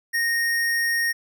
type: tone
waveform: square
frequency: 1857 Hz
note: A#6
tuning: 7 cents flat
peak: -21 dBFS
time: 0.13-1.13 s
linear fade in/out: 20 ms
effects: none